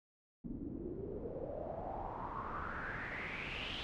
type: noise with low-pass filter sweep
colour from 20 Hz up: pink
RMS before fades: -43 dBFS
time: 0.44-3.83 s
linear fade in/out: 0 ms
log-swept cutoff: 250 to 3300 Hz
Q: 5.7
effects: none